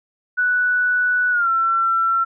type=tone with pitch glide; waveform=sine; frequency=1480 to 1349.3 Hz; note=F#6 to E6; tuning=0 to +40 cents; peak=-15 dBFS; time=0.37-2.25 s; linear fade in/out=20 ms; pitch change=-160 cents; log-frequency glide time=1.31-1.49 s; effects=none